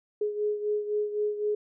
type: beating tone pair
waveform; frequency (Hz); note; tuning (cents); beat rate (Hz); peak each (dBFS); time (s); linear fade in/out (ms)
sine; 418.3 / 422.2; G#4 / G#4; +12 / +29; 3.9; -27 / -33; 0.21-1.55; 5
effects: none

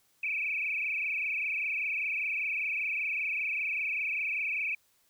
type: tone with frequency modulation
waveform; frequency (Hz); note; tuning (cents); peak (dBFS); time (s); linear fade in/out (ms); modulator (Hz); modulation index
sine; 2439; D#7; -35; -29; 0.23-4.75; 5; 25.1; 6.7
effects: white hiss -69 dBFS RMS until 5.09 s

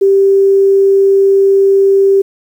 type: tone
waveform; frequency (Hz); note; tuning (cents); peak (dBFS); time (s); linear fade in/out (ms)
sine; 392; G4; 0; -5; 0.01-2.22; 10
effects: 7-bit

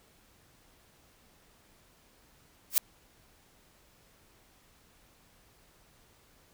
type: noise with exponential growth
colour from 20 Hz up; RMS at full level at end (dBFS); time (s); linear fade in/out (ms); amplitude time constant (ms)
blue; -18; 2.7-2.78; 1; 16
effects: pink hiss -63 dBFS RMS until 6.53 s

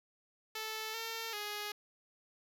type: tone with pitch steps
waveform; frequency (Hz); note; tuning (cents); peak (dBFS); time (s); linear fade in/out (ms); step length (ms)
5% pulse; 438.4 / 453 / 416.2; A4 / A#4 / G#4; -6 / -50 / +4; -27; 0.55-1.72; 5; 390
effects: none

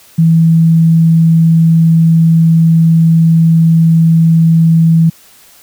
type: tone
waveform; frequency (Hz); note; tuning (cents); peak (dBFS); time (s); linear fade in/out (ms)
sine; 163.8; E3; -11; -4; 0.18-5.1; 10
effects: white hiss -42 dBFS RMS until 5.62 s

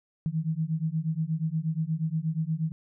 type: beating tone pair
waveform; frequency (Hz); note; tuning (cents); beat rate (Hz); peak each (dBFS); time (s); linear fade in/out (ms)
sine; 155.56 / 163.96; D#3 / E3; 0 / -9; 8.4; -29; 0.26-2.72; 0
effects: none

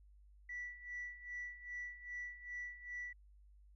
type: tone with tremolo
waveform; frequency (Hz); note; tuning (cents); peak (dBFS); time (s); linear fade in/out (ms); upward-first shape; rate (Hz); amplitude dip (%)
sine; 1960; B6; -14; -40; 0.49-3.13; 5; sine; 2.5; 80
effects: tanh soft clip ceiling -38 dBFS + added 50 Hz sine -60 dBFS peak until 3.75 s

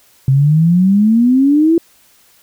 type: exponential sweep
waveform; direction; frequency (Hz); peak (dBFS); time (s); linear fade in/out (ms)
sine; up; 130.81 to 340; -7; 0.28-1.78; 2
effects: white hiss -50 dBFS RMS until 2.42 s

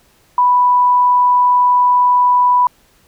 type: tone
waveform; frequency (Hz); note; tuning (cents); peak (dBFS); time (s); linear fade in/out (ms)
sine; 987.8; B5; 0; -8; 0.38-2.67; 2
effects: pink hiss -53 dBFS RMS until 3.07 s

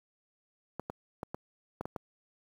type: clicks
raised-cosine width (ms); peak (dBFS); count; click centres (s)
1; -22; 7; 0.796 / 0.899 / 1.231 / 1.345 / 1.81 / 1.855 / 1.962
effects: high-pass 80 Hz 12 dB/octave + 9-bit

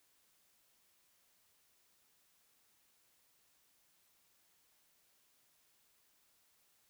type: silence
effects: white hiss -73 dBFS RMS until 6.89 s

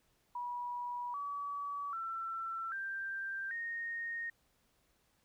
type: tone with pitch steps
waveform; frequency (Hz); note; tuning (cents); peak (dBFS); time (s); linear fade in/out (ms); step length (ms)
sine; 971 / 1141.5 / 1341.8 / 1577.4 / 1854.3; B5 / D6 / E6 / G6 / A#6; -30 / -50 / +30 / +10 / -10; -37; 0.35-4.3; 5; 790
effects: pink hiss -74 dBFS RMS until 5.24 s

